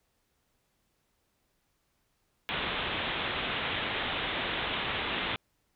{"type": "low-pass noise", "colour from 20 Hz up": "white", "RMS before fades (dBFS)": -33, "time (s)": [2.49, 5.36], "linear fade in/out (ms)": 0, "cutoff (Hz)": 3700, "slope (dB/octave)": 96, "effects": ["pink hiss -75 dBFS RMS until 5.75 s"]}